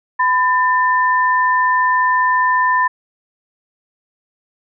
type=tone pair together; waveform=sine; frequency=1004.6 / 1790 Hz; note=B5 / A6; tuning=+29 / +29 cents; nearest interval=minor seventh; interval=1000 cents; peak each=-13 / -17 dBFS; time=0.19-2.88 s; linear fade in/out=10 ms; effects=none